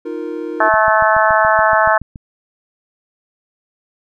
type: chord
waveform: triangle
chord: Eb suspended second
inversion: none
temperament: equal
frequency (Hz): 311.1 / 349.2 / 466.2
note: Eb4 / F4 / Bb4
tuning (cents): 0 / 0 / 0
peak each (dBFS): -24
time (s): 0.05-0.69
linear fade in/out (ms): 10
type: harmonic tone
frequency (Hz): 217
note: A3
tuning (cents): -24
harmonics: 3 / 4 / 5 / 6 / 7 / 8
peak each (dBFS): -15 / -16 / -17 / -18 / -18 / -19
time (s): 0.6-1.98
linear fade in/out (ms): 5
type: click train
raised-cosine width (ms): 5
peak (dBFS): -19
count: 11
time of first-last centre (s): 0.74-2.158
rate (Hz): 7.05
effects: none